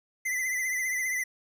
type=tone with vibrato; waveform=square; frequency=2023 Hz; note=B6; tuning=41 cents sharp; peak=-28 dBFS; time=0.25-1.24 s; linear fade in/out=10 ms; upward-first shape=triangle; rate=15 Hz; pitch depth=64 cents each way; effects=none